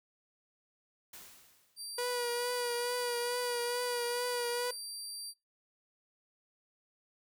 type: noise with exponential decay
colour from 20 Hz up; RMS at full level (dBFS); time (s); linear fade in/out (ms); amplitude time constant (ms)
white; -48; 1.13-2.1; 5; 210
type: tone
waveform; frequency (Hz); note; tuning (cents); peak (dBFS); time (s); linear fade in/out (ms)
25% pulse; 4699; D8; 0; -36; 1.76-5.34; 50
type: tone with vibrato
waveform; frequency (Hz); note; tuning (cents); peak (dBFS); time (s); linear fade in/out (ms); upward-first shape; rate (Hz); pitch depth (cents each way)
sawtooth; 485.3; B4; -30; -29; 1.98-4.71; 5; triangle; 2.3; 32
effects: noise-tail reverb RT60 0.2 s tail -22 dB re dry